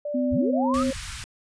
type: tone with pitch glide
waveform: sine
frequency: 587.3 to 538.6 Hz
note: D5 to C#5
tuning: 0 to -50 cents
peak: -27 dBFS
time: 0.05-0.93 s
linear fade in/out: 5 ms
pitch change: -150 cents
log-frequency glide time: 0.3-0.59 s
type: tone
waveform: sine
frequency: 254.6 Hz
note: C4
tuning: 47 cents flat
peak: -22 dBFS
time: 0.14-0.91 s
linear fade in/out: 10 ms
type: linear sweep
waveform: sine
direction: up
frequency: 35.3 to 1333 Hz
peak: -25 dBFS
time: 0.31-0.84 s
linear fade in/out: 20 ms
type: band-stop noise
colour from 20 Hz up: pink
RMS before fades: -35 dBFS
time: 0.74-1.24 s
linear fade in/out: 0 ms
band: 130 to 1300 Hz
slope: 24 dB/octave
effects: resampled to 22050 Hz